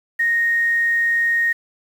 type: tone with quantisation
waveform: sine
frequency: 1861 Hz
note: A#6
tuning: 3 cents flat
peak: -15 dBFS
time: 0.19-1.53 s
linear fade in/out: 10 ms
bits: 7
effects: none